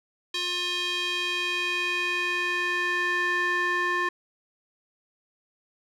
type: tone with band-pass filter sweep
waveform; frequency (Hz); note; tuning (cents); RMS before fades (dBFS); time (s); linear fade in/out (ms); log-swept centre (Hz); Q
square; 354.9; F4; +28; -27; 0.34-4.09; 5; 3600 to 1500; 2.8
effects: none